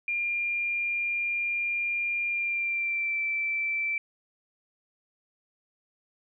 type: tone with pitch glide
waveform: sine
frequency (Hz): 2400 to 2332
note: D7 to D7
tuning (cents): +37 to -13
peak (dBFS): -26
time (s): 0.08-3.98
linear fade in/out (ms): 2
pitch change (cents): -50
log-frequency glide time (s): 2.3-3.21
effects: none